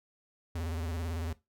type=tone with vibrato; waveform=square; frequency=82.41 Hz; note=E2; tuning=in tune; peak=-34 dBFS; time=0.55-1.33 s; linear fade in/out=5 ms; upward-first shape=square; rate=18 Hz; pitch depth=81 cents each way; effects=noise-tail reverb RT60 0.2 s tail -17 dB re dry